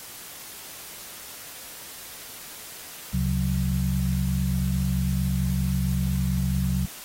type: tone cluster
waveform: sine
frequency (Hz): 70.3 / 134.9 / 183.8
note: C#2 / C#3 / F#3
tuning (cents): +25 / -47 / -11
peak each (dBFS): -26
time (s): 3.13-6.86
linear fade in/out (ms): 10
effects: white hiss -41 dBFS RMS until 7.04 s + AAC 48 kbps